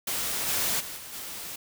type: noise with level steps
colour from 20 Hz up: white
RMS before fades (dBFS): -30 / -27 / -38 / -42 / -38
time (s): 0.07-1.56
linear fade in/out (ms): 5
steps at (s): 0.47 / 0.79 / 0.96 / 1.12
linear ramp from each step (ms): 20
effects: none